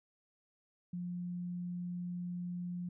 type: tone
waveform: sine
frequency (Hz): 176.9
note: F3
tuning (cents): +23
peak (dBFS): -37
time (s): 0.93-2.89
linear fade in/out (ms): 5
effects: none